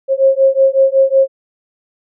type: beating tone pair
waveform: sine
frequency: 535 / 540.4 Hz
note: C5 / C#5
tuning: +38 / -44 cents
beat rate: 5.4 Hz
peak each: -11 dBFS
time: 0.08-1.28 s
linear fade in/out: 50 ms
effects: none